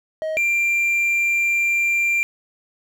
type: tone pair in turn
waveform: triangle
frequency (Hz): 630 / 2374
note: D#5 / D7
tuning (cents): +21 / +18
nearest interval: octave + major seventh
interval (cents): 2297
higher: second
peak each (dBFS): -20 / -15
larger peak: second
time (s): 0.22-0.37 / 0.37-2.23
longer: second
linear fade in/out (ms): 0
effects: none